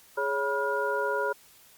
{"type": "tone cluster", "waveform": "sine", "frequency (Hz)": [416.6, 556, 974, 1422], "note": ["G#4", "C#5", "B5", "F6"], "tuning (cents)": [5, 5, -24, 31], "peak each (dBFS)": -31, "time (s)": [0.17, 1.33], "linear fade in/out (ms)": 10, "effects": ["white hiss -56 dBFS RMS until 1.77 s", "Opus 48 kbps"]}